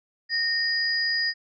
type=tone pair together; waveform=sine; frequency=1840 / 4912 Hz; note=A#6 / D#8; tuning=-23 / -23 cents; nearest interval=octave + perfect fourth; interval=1700 cents; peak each=-25 / -25 dBFS; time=0.29-1.34 s; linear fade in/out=50 ms; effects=none